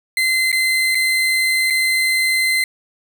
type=tone with dropouts; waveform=35% pulse; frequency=2063 Hz; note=C7; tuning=25 cents flat; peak=-13 dBFS; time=0.17-2.64 s; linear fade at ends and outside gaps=2 ms; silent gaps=0.518-0.527 / 0.948-0.952 / 1.702-1.705 s; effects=none